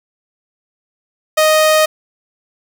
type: tone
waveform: sawtooth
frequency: 622.3 Hz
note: D#5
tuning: in tune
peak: -5 dBFS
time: 1.37-1.86 s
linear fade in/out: 10 ms
effects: 7-bit

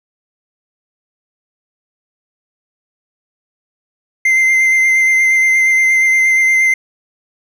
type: tone with vibrato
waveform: triangle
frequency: 2081 Hz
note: C7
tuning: 10 cents flat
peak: -7 dBFS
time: 4.25-6.74 s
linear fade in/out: 5 ms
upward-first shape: triangle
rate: 8.5 Hz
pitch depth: 20 cents each way
effects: none

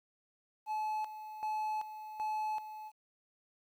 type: tone with tremolo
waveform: triangle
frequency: 860 Hz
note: A5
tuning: 40 cents flat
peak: -31 dBFS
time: 0.66-2.92 s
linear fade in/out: 50 ms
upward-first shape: square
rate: 1.3 Hz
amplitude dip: 70%
effects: 11-bit

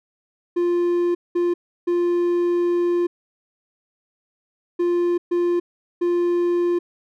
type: tone bursts at uneven times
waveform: triangle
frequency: 349.2 Hz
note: F4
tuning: in tune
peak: -15 dBFS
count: 6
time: 0.56-1.15 / 1.35-1.54 / 1.87-3.07 / 4.79-5.18 / 5.31-5.6 / 6.01-6.79 s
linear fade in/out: 10 ms
effects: none

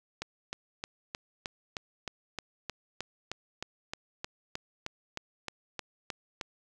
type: click train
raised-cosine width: 0.2 ms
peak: -18 dBFS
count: 21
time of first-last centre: 0.22-6.412 s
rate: 3.23 Hz
effects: none

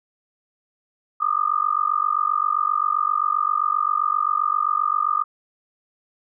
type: tone with amplitude modulation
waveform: sine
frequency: 1218 Hz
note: D#6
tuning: 37 cents flat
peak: -14 dBFS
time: 1.2-5.24 s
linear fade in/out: 20 ms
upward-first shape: sine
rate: 47.6 Hz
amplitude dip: 100%
effects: none

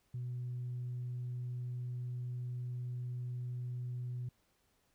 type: tone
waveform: sine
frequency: 123.5 Hz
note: B2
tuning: in tune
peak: -36 dBFS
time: 0.14-4.29 s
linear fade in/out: 5 ms
effects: tanh soft clip ceiling -34 dBFS + pink hiss -75 dBFS RMS until 4.94 s

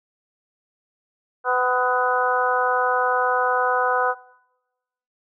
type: harmonic tone with a mistuned harmonic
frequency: 251.1 Hz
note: B3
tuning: 29 cents sharp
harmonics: 2 / 3 / 4 / 5 / 6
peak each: -24 / -24 / -24 / -24 / -24 dBFS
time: 1.44-4.15 s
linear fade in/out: 50 ms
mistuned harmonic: 6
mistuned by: -26 cents
effects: noise-tail reverb RT60 1.0 s tail -23 dB re dry

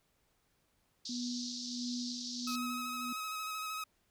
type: band-pass noise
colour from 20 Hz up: pink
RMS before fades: -43 dBFS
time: 1.05-2.56 s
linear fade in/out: 5 ms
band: 4000 to 6000 Hz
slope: 48 dB/octave
type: tone with tremolo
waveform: sine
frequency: 244.4 Hz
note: B3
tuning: 18 cents flat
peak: -36 dBFS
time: 1.09-3.13 s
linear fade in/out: 5 ms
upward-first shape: sine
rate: 1.5 Hz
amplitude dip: 65%
type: tone with vibrato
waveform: sawtooth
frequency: 1275 Hz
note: D#6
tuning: 42 cents sharp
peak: -34 dBFS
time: 2.47-3.84 s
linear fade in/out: 5 ms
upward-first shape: square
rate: 13 Hz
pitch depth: 16 cents each way
effects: pink hiss -75 dBFS RMS until 4.1 s

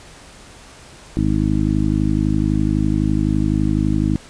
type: harmonic tone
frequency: 51.91 Hz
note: G#1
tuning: in tune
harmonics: 1 / 2 / 3 / 4 / 5 / 6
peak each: -22 / -22 / -22 / -22 / -22 / -22 dBFS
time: 1.17-4.16 s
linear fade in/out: 0 ms
effects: pink hiss -42 dBFS RMS until 4.29 s + resampled to 22050 Hz

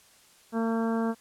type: harmonic tone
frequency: 227 Hz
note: A#3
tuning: 46 cents flat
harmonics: 1 / 2 / 3 / 4 / 5 / 6 / 7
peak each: -26 / -32 / -36 / -38 / -40 / -42 / -43 dBFS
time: 0.52-1.15 s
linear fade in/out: 50 ms
effects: white hiss -58 dBFS RMS until 1.2 s + low-pass 11000 Hz 12 dB/octave

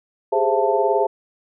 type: tone cluster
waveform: sine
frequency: 400.4 / 419 / 524 / 673 / 885 Hz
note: G4 / G#4 / C5 / E5 / A5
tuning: +37 / +15 / +2 / +36 / +10 cents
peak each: -22 dBFS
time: 0.32-1.07 s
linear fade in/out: 10 ms
effects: none

